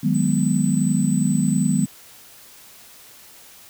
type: chord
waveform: sine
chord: G# minor seventh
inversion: second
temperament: equal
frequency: 155.56 / 185 / 207.7 / 246.9 Hz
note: D#3 / F#3 / G#3 / B3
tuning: 0 / 0 / 0 / 0 cents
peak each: -22 dBFS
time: 0.03-1.86 s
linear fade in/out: 10 ms
type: tone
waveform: sine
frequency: 7990 Hz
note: B8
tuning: 19 cents sharp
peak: -31 dBFS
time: 0.14-1.86 s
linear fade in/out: 10 ms
effects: white hiss -46 dBFS RMS until 3.69 s